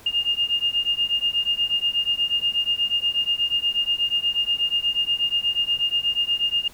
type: beating tone pair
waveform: sine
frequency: 2822 / 2830.3 Hz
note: F7 / F7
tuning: +17 / +22 cents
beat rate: 8.3 Hz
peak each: -23 dBFS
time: 0.06-6.68 s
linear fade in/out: 5 ms
effects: pink hiss -48 dBFS RMS until 6.73 s